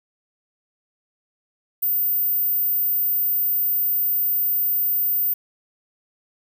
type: tone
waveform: sine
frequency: 14670 Hz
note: A#9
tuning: 29 cents flat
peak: -18 dBFS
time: 1.82-5.34 s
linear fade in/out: 10 ms
effects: 9-bit